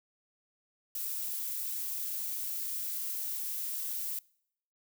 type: noise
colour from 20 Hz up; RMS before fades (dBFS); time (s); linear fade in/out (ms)
violet; -36; 0.95-4.19; 2
effects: noise-tail reverb RT60 0.7 s tail -25 dB re dry